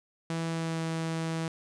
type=tone with pitch glide; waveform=sawtooth; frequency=164.6 to 162.9 Hz; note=E3 to E3; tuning=-2 to -20 cents; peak=-26 dBFS; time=0.3-1.48 s; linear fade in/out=2 ms; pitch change=-18 cents; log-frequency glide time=0.48-0.81 s; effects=resampled to 22050 Hz